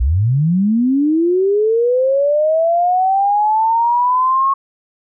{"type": "linear sweep", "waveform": "sine", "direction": "up", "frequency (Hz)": [54.4, 1097], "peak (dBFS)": -11, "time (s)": [0, 4.54], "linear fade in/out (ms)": 10, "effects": []}